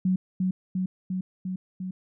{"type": "tone with echo", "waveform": "sine", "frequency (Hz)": 185.4, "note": "F#3", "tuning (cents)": 4, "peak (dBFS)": -20, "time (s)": [0.05, 0.16], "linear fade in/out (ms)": 5, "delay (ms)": 350, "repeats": 5, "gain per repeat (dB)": -2, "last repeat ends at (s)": 1.91, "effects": []}